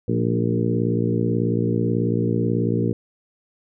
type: harmonic tone with a mistuned harmonic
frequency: 58.27 Hz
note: A#1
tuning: in tune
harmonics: 2 / 3 / 4 / 5 / 6 / 7 / 8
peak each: -23 / -25 / -26 / -27 / -28 / -28 / -29 dBFS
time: 0.08-2.93 s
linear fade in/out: 5 ms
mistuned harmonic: 4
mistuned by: -40 cents
effects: none